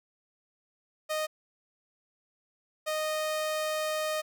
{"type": "tone pair in turn", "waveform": "sawtooth", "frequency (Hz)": [619, 619], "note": ["D#5", "D#5"], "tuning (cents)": [-9, -9], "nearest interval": "unison", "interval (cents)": 0, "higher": "neither", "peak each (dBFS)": [-25, -25], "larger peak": "neither", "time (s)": [[1.09, 1.27], [2.86, 4.22]], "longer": "second", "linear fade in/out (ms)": 20, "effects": []}